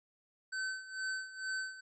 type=tone with tremolo; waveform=square; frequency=1531 Hz; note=G6; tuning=41 cents flat; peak=-35 dBFS; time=0.52-1.81 s; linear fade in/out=10 ms; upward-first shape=sine; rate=2.2 Hz; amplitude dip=80%; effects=resampled to 22050 Hz